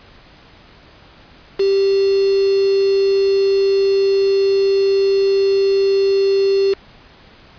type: tone with quantisation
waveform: sine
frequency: 392 Hz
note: G4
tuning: in tune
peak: -12 dBFS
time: 1.59-6.74 s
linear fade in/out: 10 ms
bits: 4
effects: pink hiss -45 dBFS RMS until 7.58 s + resampled to 11025 Hz